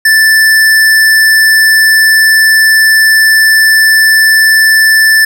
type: tone with vibrato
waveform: square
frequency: 1760 Hz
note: A6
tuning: in tune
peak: -4 dBFS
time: 0.05-5.25 s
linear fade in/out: 5 ms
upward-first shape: sine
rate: 20 Hz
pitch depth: 13 cents each way
effects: none